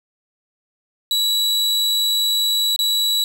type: tone with dropouts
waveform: 40% pulse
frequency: 3915 Hz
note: B7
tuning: 16 cents flat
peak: -15 dBFS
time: 1.11-3.24 s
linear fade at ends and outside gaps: 1 ms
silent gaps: 2.762-2.79 s
effects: none